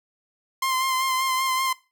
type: tone with vibrato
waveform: sawtooth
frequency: 1046.5 Hz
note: C6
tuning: in tune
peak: -18 dBFS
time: 0.62-1.73 s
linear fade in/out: 5 ms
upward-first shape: sine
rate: 5.2 Hz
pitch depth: 27 cents each way
effects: noise-tail reverb RT60 0.3 s tail -20 dB re dry